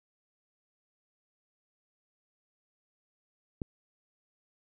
click, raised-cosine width 3 ms, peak -21 dBFS, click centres 3.618 s, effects none

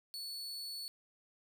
40% pulse tone, 4429 Hz, C#8, 2 cents flat, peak -40 dBFS, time 0.14-0.88 s, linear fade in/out 0 ms, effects 12-bit

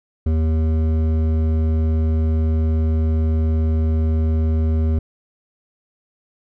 sine tone with hard clipping, 79.4 Hz, D#2, 36 cents sharp, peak -17 dBFS, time 0.26-4.99 s, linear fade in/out 5 ms, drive 11 dB, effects none

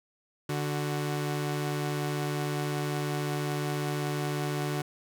sawtooth tone pair together, 146.83 / 369.8 Hz, D3 / F#4, 0 / -1 cents, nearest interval octave + major third, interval 1599 cents, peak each -26 / -31 dBFS, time 0.49-4.82 s, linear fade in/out 5 ms, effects none

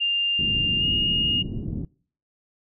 sine tone with pitch glide, 2800 to 2849 Hz, F7 to F7, +4 to +34 cents, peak -20 dBFS, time 0-1.43 s, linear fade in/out 20 ms, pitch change +30 cents, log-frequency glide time 0.79-0.84 s
white low-pass noise, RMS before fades -30 dBFS, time 0.39-1.85 s, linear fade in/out 2 ms, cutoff 260 Hz, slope 24 dB/octave
effects noise-tail reverb RT60 0.5 s tail -25 dB re dry

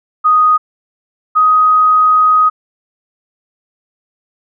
sine tone pair in turn, 1244.5 / 1253.9 Hz, D#6 / D#6, 0 / +13 cents, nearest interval unison, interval 13 cents, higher second, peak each -6 dBFS, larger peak neither, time 0.24-0.58 / 1.35-2.5 s, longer second, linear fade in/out 20 ms, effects none

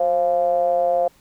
triangle ring-modulated tone, 82.41 Hz, E2, in tune, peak -11 dBFS, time 0-1.08 s, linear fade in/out 5 ms, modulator 611 Hz, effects pink hiss -56 dBFS RMS until 1.2 s

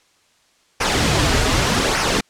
pink noise with flanger, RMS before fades -17 dBFS, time 0.8-2.21 s, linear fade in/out 10 ms, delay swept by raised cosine 0.25 to 5.95 ms, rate 0.84 Hz, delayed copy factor -0.55, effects white hiss -58 dBFS RMS until 2.29 s + low-pass 7000 Hz 12 dB/octave

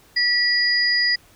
sine tone pair together, 1942 / 4894 Hz, B6 / D#8, -30 / -29 cents, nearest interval octave + major third, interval 1601 cents, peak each -19 dBFS, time 0.16-1.16 s, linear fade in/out 10 ms, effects pink hiss -53 dBFS RMS until 1.35 s

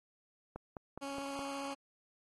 click train, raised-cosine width 1 ms, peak -29 dBFS, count 5, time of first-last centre 0.56-1.392 s, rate 4.81 Hz
15% pulse tone with vibrato, 277.2 Hz, C#4, in tune, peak -33 dBFS, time 1.01-1.75 s, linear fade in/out 20 ms, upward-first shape sine, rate 15 Hz, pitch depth 10 cents each way
effects AAC 32 kbps

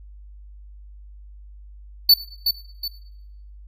square tone with echo, 4490 Hz, C#8, 21 cents sharp, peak -9 dBFS, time 2.09-2.14 s, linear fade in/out 5 ms, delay 370 ms, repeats 2, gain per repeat -8 dB, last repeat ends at 2.88 s, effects noise-tail reverb RT60 0.9 s tail -20 dB re dry + added 50 Hz sine -40 dBFS peak until 3.67 s

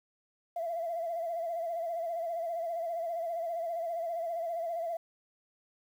sine tone with vibrato, 674 Hz, E5, 38 cents sharp, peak -31 dBFS, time 0.56-4.97 s, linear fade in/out 5 ms, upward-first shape sine, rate 15 Hz, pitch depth 63 cents each way, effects tanh soft clip ceiling -27 dBFS + 10-bit

